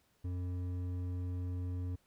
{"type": "tone with hard clipping", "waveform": "triangle", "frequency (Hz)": 90, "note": "F#2", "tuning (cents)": -47, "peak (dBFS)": -37, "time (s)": [0.24, 1.96], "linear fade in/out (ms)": 10, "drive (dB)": 12, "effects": ["pink hiss -73 dBFS RMS until 2.06 s"]}